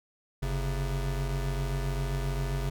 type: tone pair together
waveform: square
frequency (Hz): 47.44 / 134.8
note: F#1 / C#3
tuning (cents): +44 / -48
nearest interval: octave + tritone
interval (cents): 1808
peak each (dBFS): -31 / -33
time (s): 0.42-2.7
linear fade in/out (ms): 10
effects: none